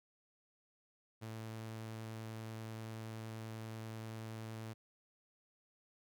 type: tone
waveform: sawtooth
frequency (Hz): 111.2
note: A2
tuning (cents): +19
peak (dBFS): -40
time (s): 1.21-4.74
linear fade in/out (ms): 20
effects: none